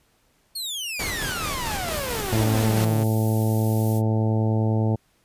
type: exponential sweep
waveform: sawtooth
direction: down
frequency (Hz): 4421 to 130.81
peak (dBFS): -25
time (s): 0.55-3.04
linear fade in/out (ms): 10
type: noise with tremolo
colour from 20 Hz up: pink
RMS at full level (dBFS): -29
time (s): 0.99-2.85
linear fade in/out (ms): 5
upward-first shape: square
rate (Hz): 4.5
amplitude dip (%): 25
type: noise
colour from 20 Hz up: violet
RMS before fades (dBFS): -35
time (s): 1.89-4.02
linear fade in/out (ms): 50
type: harmonic tone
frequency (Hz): 110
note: A2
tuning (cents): 0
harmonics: 1 / 2 / 3 / 4 / 5 / 6 / 7 / 8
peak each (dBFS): -20 / -26 / -30 / -32 / -34 / -36 / -37 / -38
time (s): 2.32-4.96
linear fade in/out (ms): 10
effects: pink hiss -64 dBFS RMS until 5.24 s + resampled to 32000 Hz